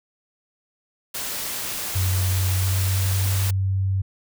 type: noise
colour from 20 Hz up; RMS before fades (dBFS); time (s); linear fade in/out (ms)
white; -29; 1.14-3.51; 10
type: tone with pitch glide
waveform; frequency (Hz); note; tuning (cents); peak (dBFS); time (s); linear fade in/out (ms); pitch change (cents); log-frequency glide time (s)
sine; 93 to 96.11; F#2 to G2; +9 to -34; -19; 1.95-4.02; 10; +57; 2.39-3.29
effects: none